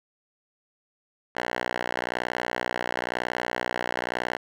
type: tone with band-pass filter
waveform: 5% pulse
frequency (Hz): 61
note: B1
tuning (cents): -21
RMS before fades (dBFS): -30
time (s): 1.35-4.37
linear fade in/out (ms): 10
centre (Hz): 1400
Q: 1.1
effects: none